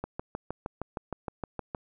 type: click train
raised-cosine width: 1 ms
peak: -19 dBFS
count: 12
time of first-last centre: 0.04-1.748 s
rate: 6.44 Hz
effects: none